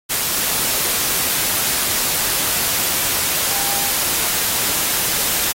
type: tone in noise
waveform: sine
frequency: 799 Hz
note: G5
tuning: 33 cents sharp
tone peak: -30 dBFS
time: 3.49-3.91 s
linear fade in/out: 20 ms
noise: white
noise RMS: -19 dBFS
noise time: 0.09-5.53 s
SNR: -14 dB
effects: AAC 48 kbps